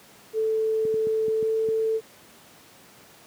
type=tone with pitch glide; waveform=sine; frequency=440 to 443.3 Hz; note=A4 to A4; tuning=0 to +13 cents; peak=-21 dBFS; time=0.33-2.01 s; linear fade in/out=50 ms; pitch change=+13 cents; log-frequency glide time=1.34-1.55 s
type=clicks; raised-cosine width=3 ms; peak=-21 dBFS; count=6; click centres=0.852 / 0.941 / 1.07 / 1.282 / 1.427 / 1.687 s
effects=pink hiss -51 dBFS RMS until 3.26 s + high-pass 150 Hz 12 dB/octave